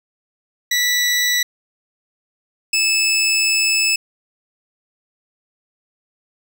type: tone pair in turn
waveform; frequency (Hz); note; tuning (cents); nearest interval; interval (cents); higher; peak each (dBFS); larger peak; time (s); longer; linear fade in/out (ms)
20% pulse; 1959 / 2615; B6 / E7; -15 / -15; perfect fourth; 500; second; -10; neither; 0.71-1.43 / 2.73-3.96; second; 5
effects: none